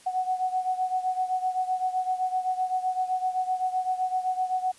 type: beating tone pair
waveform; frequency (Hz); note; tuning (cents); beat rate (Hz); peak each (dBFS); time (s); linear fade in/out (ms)
sine; 740 / 747.8; F#5 / F#5; 0 / +18; 7.8; -26 / -30; 0.06-4.72; 10
effects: white hiss -54 dBFS RMS until 4.78 s + resampled to 24000 Hz